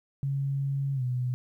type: tone with pitch glide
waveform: sine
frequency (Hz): 138.2 to 125.27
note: C#3 to B2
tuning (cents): -5 to +25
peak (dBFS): -26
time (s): 0.23-1.34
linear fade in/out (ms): 0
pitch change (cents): -170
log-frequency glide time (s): 0.94-1.03
effects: 11-bit